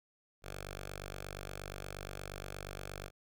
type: tone with notch filter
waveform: 5% pulse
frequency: 48.48 Hz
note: G1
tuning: 18 cents flat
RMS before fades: -45 dBFS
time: 0.42-3.11 s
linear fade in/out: 50 ms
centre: 250 Hz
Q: 0.57
effects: none